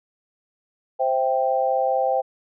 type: chord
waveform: sine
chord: C major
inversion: none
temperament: equal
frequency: 523.3 / 659.3 / 784 Hz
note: C5 / E5 / G5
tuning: 0 / 0 / 0 cents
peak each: -22 / -25 / -22 dBFS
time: 0.99-2.22 s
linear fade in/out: 20 ms
effects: none